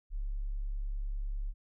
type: tone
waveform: sine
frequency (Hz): 35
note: C#1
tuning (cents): +18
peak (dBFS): -32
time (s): 0.1-1.54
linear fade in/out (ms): 50
effects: none